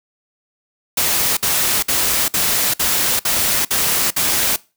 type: noise bursts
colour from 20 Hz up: white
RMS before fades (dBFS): -17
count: 8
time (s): 0.97-4.562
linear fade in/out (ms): 5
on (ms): 400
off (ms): 56
effects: noise-tail reverb RT60 0.3 s tail -22 dB re dry